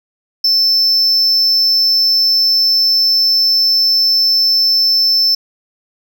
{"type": "tone", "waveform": "triangle", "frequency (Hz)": 5300, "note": "E8", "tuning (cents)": 9, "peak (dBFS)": -8, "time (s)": [0.44, 5.35], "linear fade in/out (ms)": 5, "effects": []}